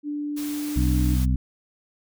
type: tone with pitch glide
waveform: sine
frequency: 293.7 to 296.8 Hz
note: D4 to D4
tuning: 0 to +18 cents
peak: -26 dBFS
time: 0.03-1.18 s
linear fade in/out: 50 ms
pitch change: +18 cents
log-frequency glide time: 0.36-0.88 s
type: noise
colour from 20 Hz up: white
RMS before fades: -38 dBFS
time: 0.36-1.26 s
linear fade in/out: 20 ms
type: harmonic tone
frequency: 63.5 Hz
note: B1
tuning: 49 cents sharp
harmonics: 1 / 2 / 3 / 4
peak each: -20 / -25 / -29 / -30 dBFS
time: 0.76-1.36 s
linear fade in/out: 5 ms
effects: none